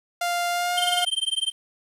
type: tone with pitch glide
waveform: sawtooth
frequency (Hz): 698.5 to 711.1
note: F5 to F5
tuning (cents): 0 to +31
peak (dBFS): -19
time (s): 0.21-1.05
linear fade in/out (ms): 5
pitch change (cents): +31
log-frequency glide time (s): 0.5-0.75
type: tone with tremolo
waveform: square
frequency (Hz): 3136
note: G7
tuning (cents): 0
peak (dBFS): -20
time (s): 0.77-1.52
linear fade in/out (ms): 10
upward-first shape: sine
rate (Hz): 20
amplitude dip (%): 100
effects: resampled to 32000 Hz + 9-bit